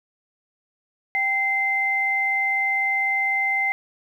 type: tone pair together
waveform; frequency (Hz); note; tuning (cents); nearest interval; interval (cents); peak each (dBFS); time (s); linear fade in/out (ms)
sine; 784 / 2076; G5 / C7; 0 / -14; octave + perfect fourth; 1686; -27 / -20; 1.15-3.72; 0
effects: 9-bit